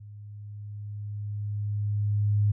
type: tone with level ramp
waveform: sine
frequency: 103.6 Hz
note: G#2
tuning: 4 cents flat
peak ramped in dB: -42 to -19 dBFS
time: 0-2.52 s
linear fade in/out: 10 ms
effects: none